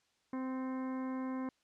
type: harmonic tone with a mistuned harmonic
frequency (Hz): 260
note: C4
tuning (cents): -11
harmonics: 1 / 2 / 3 / 4 / 5 / 6 / 7 / 8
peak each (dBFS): -36 / -47 / -52 / -47 / -59 / -58 / -59 / -59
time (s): 0.33-1.49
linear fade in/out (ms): 2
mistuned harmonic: 8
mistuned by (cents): +52
effects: white hiss -75 dBFS RMS until 1.63 s + low-pass 6000 Hz 12 dB/octave